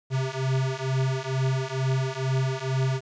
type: beating tone pair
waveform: square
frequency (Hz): 130.81 / 133.01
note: C3 / C3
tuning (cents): 0 / +29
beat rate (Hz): 2.2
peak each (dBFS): -28 / -27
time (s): 0.1-3.01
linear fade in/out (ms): 50
effects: resampled to 16000 Hz + 9-bit